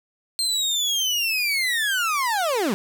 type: linear sweep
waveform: 30% pulse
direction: down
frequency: 4200 to 174.61 Hz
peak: -18 dBFS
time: 0.39-2.74 s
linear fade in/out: 0 ms
effects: 10-bit